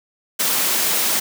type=high-pass noise; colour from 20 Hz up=white; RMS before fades=-19 dBFS; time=0.39-1.2 s; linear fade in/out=10 ms; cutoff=170 Hz; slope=24 dB/octave; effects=none